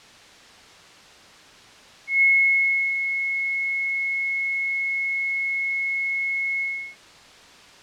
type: tone with ADSR envelope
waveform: sine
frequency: 2178 Hz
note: C#7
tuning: 31 cents flat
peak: -13 dBFS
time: 2.07-6.96 s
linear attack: 150 ms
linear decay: 730 ms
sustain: -9 dB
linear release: 350 ms
effects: white hiss -47 dBFS RMS until 7.82 s + low-pass 5000 Hz 12 dB/octave